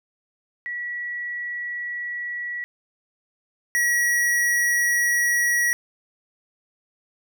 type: tone pair in turn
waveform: sine / square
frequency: 1936 / 1918.2 Hz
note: B6 / A#6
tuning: -35 / +49 cents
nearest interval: unison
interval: 16 cents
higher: first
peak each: -27 / -19 dBFS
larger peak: second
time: 0.66-2.64 / 3.75-5.73 s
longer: neither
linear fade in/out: 0 ms
effects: none